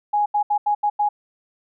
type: tone bursts at uneven times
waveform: sine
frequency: 830.6 Hz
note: G#5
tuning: in tune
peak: -16 dBFS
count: 6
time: 0.13-0.26 / 0.34-0.43 / 0.5-0.58 / 0.66-0.75 / 0.83-0.9 / 0.99-1.09 s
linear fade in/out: 10 ms
effects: none